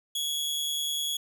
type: tone with amplitude modulation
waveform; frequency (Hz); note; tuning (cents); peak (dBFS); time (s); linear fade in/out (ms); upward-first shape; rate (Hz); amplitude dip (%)
sawtooth; 3350; G#7; +14; -23; 0.15-1.17; 5; sine; 150; 45
effects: none